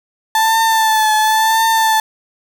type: tone with vibrato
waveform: 35% pulse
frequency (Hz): 880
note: A5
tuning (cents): 0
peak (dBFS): -9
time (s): 0.35-2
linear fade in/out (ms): 2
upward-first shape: triangle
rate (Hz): 0.95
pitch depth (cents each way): 43
effects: none